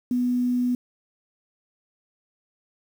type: tone with quantisation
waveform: sine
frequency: 246.9 Hz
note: B3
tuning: in tune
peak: -20 dBFS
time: 0.11-0.75 s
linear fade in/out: 2 ms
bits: 8
effects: none